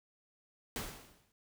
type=noise with exponential decay; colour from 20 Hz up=pink; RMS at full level=-37 dBFS; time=0.76-1.32 s; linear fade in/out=1 ms; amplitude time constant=120 ms; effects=none